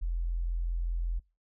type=tone; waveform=sine; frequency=42.65 Hz; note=F1; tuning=40 cents flat; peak=-28 dBFS; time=0.01-1.2 s; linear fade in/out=20 ms; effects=noise-tail reverb RT60 0.3 s tail -24 dB re dry